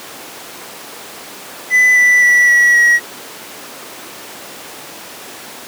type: tone with pitch steps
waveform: triangle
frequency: 2000 / 1977 / 1954.3 / 1931.9 / 1909.7 Hz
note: B6 / B6 / B6 / B6 / A#6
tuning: +21 / +1 / -19 / -39 / +41 cents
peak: -5 dBFS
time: 1.7-3 s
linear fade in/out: 50 ms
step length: 260 ms
effects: pink hiss -31 dBFS RMS until 5.67 s + high-pass 300 Hz 12 dB/octave